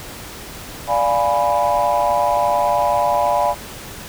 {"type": "chord", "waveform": "sine", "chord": "D diminished seventh", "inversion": "none", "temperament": "equal", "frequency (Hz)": [587.3, 698.5, 830.6, 987.8], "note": ["D5", "F5", "Ab5", "Cb6"], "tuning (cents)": [0, 0, 0, 0], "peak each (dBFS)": -19, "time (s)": [0.87, 3.55], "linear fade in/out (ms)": 50, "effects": ["tanh soft clip ceiling -7 dBFS", "pink hiss -34 dBFS RMS until 4.08 s"]}